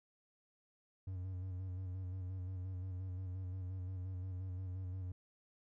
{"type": "tone with vibrato", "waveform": "triangle", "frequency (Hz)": 92.5, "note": "F#2", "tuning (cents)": 0, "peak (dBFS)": -38, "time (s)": [1.07, 5.12], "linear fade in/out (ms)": 5, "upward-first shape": "square", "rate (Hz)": 5.7, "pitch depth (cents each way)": 34, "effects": []}